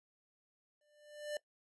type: tone with exponential growth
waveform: square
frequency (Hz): 594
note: D5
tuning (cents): +20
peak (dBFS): -36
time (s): 0.81-1.37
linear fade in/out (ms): 2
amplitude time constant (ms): 120
effects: noise-tail reverb RT60 0.1 s tail -20 dB re dry + resampled to 24000 Hz